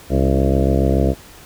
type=harmonic tone with a mistuned harmonic; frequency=67.1 Hz; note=C2; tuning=44 cents sharp; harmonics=1 / 2 / 3 / 4 / 5 / 6 / 7 / 8 / 9 / 10; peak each=-17 / -20 / -22 / -23 / -24 / -25 / -25 / -26 / -27 / -27 dBFS; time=0.09-1.15 s; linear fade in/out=50 ms; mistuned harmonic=4; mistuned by=+56 cents; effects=pink hiss -42 dBFS RMS until 1.45 s